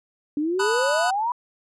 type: exponential sweep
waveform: sine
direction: up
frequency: 286.3 to 999 Hz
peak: -21 dBFS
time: 0.37-1.32 s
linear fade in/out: 2 ms
type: chord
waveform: square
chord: B dominant seventh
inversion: third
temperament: equal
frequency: 880 / 987.8 / 1244.5 / 1480 Hz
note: A5 / B5 / D#6 / F#6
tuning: 0 / 0 / 0 / 0 cents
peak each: -32 / -27 / -32 / -26 dBFS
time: 0.59-1.11 s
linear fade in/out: 10 ms
effects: resampled to 22050 Hz